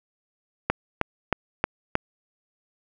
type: click train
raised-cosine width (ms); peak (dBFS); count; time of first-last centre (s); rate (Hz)
0.5; -5; 5; 0.7-1.954; 3.19
effects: none